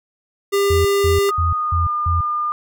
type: tone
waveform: square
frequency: 400 Hz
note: G4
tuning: 35 cents sharp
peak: -15 dBFS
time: 0.52-1.31 s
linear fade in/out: 20 ms
type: tone bursts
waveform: sine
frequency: 84.5 Hz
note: E2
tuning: 43 cents sharp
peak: -16 dBFS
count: 5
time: 0.7-2.21 s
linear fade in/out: 5 ms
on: 150 ms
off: 190 ms
type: tone with pitch glide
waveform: sine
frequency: 1240 to 1207.5 Hz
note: D#6 to D6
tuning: -6 to +48 cents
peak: -18 dBFS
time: 1.29-2.52 s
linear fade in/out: 0 ms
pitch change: -46 cents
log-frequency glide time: 1.51-1.89 s
effects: none